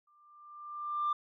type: tone with exponential growth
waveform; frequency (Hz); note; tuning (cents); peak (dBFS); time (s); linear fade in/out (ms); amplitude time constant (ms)
sine; 1189; D6; +21; -25; 0.07-1.13; 5; 230
effects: tanh soft clip ceiling -25 dBFS